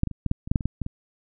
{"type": "clicks", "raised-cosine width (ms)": 5, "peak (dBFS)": [-8, -15, -22, -12, -9, -22, -7, -8, -21, -11, -15, -18], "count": 12, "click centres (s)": [0.034, 0.073, 0.113, 0.263, 0.314, 0.475, 0.515, 0.558, 0.608, 0.656, 0.817, 0.864], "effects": []}